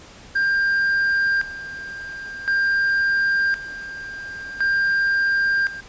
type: tone with tremolo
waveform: triangle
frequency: 1594 Hz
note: G6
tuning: 28 cents sharp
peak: -15 dBFS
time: 0.35-5.81 s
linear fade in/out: 10 ms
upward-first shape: square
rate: 0.47 Hz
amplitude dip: 80%
effects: pink hiss -44 dBFS RMS until 5.88 s + resampled to 16000 Hz